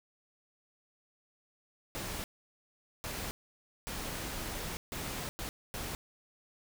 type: noise bursts at uneven times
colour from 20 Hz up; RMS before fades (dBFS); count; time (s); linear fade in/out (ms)
pink; -39; 6; 1.95-2.24 / 3.04-3.31 / 3.87-4.77 / 4.92-5.29 / 5.39-5.49 / 5.74-5.95; 0
effects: none